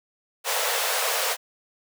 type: high-pass noise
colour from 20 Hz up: pink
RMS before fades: -25 dBFS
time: 0.44-1.37 s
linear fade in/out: 50 ms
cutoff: 450 Hz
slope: 96 dB/octave
effects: none